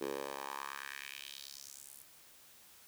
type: tone with high-pass filter sweep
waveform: 10% pulse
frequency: 69.3 Hz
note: C#2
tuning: in tune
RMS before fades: -45 dBFS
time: 0.01-2.03 s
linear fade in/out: 5 ms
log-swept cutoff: 380 to 11000 Hz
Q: 2.5
effects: white hiss -60 dBFS RMS until 2.87 s